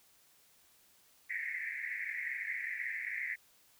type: band-pass noise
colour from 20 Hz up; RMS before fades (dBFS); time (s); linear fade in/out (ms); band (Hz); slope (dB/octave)
pink; -39; 1.29-3.36; 20; 1800 to 2200; 96
effects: white hiss -66 dBFS RMS until 3.79 s